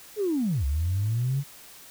sine linear two-way sweep, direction down then up, 440 to 65.4 to 144 Hz, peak -22 dBFS, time 0.16-1.44 s, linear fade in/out 50 ms, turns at 0.65 s, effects tanh soft clip ceiling -18 dBFS + white hiss -48 dBFS RMS until 1.9 s

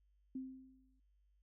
sine tone with exponential decay, 261.6 Hz, C4, in tune, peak -39 dBFS, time 0.35-1 s, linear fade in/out 5 ms, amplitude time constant 140 ms, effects added 50 Hz sine -70 dBFS peak until 1.42 s

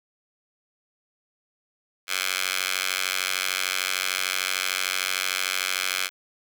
10% pulse tone with high-pass filter, 93.3 Hz, F#2, 15 cents sharp, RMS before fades -27 dBFS, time 2.07-6.1 s, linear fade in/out 50 ms, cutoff 2100 Hz, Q 1.1, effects none

